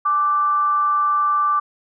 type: tone with frequency modulation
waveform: sine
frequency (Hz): 1174.7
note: D6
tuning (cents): 0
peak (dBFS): -15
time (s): 0.05-1.6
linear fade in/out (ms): 10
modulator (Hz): 331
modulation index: 0.24
effects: none

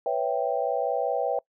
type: chord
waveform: sine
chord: C# half-diminished seventh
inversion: third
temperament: equal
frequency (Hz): 493.9 / 554.4 / 659.3 / 784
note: B4 / C#5 / E5 / G5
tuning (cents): 0 / 0 / 0 / 0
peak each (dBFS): -29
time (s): 0.06-1.39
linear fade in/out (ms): 2
effects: noise-tail reverb RT60 0.1 s tail -24 dB re dry

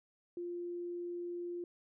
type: tone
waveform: sine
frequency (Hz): 349.2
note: F4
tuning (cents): 0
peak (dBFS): -38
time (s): 0.37-1.64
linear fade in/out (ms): 2
effects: none

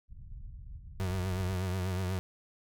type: low-pass noise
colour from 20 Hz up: pink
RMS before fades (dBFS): -45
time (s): 0.08-1.59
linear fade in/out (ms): 50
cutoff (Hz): 110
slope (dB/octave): 24
type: tone with vibrato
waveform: 35% pulse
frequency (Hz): 92.6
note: F#2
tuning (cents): +2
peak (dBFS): -29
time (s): 1-2.19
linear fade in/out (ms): 0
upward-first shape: triangle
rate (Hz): 8.2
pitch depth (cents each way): 78
effects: none

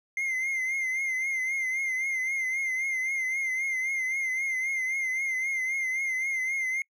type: tone with vibrato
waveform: triangle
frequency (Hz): 2093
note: C7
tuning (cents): 0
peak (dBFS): -25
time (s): 0.17-6.82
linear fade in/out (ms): 2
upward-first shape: triangle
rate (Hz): 3.8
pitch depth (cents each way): 65
effects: noise-tail reverb RT60 0.1 s tail -26 dB re dry

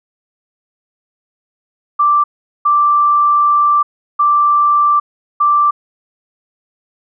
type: tone bursts at uneven times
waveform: sine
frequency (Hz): 1174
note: D6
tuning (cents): -1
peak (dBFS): -8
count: 4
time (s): 1.99-2.24 / 2.65-3.83 / 4.19-5 / 5.4-5.71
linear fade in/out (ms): 10
effects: none

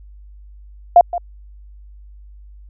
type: tone with echo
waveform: sine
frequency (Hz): 698.5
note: F5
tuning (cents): 0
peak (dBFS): -3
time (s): 0.96-1.01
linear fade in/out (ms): 2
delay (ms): 170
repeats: 1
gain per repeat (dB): -15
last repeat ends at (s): 1.18
effects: added 50 Hz sine -38 dBFS peak until 2.69 s

